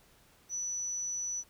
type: tone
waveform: sine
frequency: 5940 Hz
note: F#8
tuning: 6 cents sharp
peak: -33 dBFS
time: 0.49-1.44 s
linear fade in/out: 50 ms
effects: pink hiss -63 dBFS RMS until 1.49 s